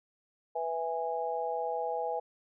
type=harmonic tone; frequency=164.81 Hz; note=E3; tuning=in tune; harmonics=3 / 4 / 5; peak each=-35 / -36 / -34 dBFS; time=0.55-2.2 s; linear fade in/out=10 ms; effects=none